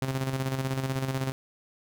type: tone with tremolo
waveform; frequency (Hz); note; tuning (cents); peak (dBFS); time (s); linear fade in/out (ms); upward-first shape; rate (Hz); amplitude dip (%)
sawtooth; 132.8; C3; +26; -22; 0.02-1.32; 0; square; 16; 50
effects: none